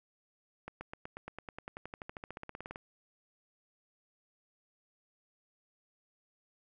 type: accelerating click train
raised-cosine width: 0.5 ms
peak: -27 dBFS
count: 26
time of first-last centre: 0.68-2.759 s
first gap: 130 ms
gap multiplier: 0.96
effects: none